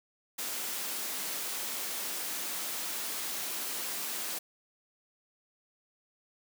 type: high-pass noise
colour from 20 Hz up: white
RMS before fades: -36 dBFS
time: 0.38-4.39 s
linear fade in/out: 10 ms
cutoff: 190 Hz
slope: 24 dB/octave
effects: none